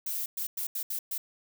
violet noise bursts at uneven times, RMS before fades -33 dBFS, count 6, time 0.06-0.26 / 0.37-0.47 / 0.57-0.67 / 0.75-0.83 / 0.9-0.99 / 1.11-1.18 s, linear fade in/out 5 ms, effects none

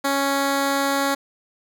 10% pulse tone, 277.2 Hz, C#4, in tune, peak -11 dBFS, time 0.04-1.15 s, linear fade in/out 10 ms, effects none

